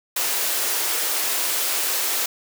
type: high-pass noise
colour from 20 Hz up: white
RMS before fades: -23 dBFS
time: 0.16-2.26 s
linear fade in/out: 5 ms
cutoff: 330 Hz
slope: 24 dB/octave
effects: none